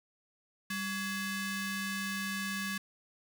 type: ring-modulated tone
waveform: sawtooth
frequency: 936 Hz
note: A#5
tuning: 7 cents sharp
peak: -27 dBFS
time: 0.7-2.78 s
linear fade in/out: 5 ms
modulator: 739 Hz
effects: none